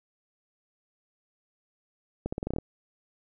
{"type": "accelerating click train", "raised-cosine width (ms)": 2, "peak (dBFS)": -17, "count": 9, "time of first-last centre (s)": [2.26, 2.585], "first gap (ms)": 65, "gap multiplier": 0.86, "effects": []}